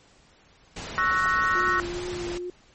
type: noise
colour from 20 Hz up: pink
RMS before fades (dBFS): -36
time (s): 0.76-2.38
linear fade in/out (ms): 5
type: chord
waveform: sine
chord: F# dominant seventh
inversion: second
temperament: equal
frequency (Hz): 1108.7 / 1318.5 / 1480 / 1864.7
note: C#6 / E6 / F#6 / A#6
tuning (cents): 0 / 0 / 0 / 0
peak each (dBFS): -26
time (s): 0.98-1.8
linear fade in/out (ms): 0
type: tone with vibrato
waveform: sine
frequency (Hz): 353.2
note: F4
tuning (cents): +20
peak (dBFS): -30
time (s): 1.55-2.5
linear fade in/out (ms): 2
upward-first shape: triangle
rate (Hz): 2.4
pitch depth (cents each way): 32
effects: pink hiss -57 dBFS RMS until 2.74 s + MP3 32 kbps